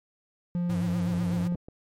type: tone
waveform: triangle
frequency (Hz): 175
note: F3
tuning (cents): +4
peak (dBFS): -23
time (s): 0.55-1.55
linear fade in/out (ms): 0
type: tone with vibrato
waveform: square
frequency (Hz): 100.5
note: G2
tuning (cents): +44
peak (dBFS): -33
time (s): 0.69-1.48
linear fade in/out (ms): 10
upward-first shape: sine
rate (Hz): 8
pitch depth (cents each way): 200
type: clicks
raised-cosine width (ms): 2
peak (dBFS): -29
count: 11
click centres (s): 1.103 / 1.138 / 1.181 / 1.234 / 1.303 / 1.335 / 1.369 / 1.409 / 1.523 / 1.554 / 1.685
effects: MP3 64 kbps